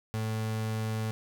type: tone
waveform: 35% pulse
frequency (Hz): 110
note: A2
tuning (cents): 0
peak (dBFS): -28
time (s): 0.14-1.11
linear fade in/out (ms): 0
effects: none